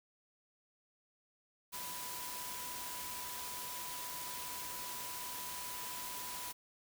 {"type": "tone in noise", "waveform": "sine", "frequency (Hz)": 987.8, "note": "B5", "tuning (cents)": 0, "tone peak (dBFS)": -48, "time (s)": [1.72, 6.53], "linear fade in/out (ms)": 20, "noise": "white", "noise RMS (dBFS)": -44, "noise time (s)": [1.72, 6.53], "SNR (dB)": -7, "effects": []}